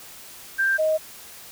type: tone pair in turn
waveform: sine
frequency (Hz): 1579 / 626.6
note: G6 / D#5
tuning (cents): +12 / +12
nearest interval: octave + major third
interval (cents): 1600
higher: first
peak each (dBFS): -18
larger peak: neither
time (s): 0.58-0.78 / 0.78-0.98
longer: neither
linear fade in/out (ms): 20
effects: white hiss -43 dBFS RMS until 1.51 s